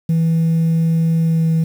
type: tone with pitch glide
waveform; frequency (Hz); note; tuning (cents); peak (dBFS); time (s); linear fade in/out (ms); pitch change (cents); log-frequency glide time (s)
sine; 163.8 to 162.11; E3 to E3; -11 to -29; -10; 0.09-1.64; 5; -18; 1.19-1.52
effects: tanh soft clip ceiling -11 dBFS + 7-bit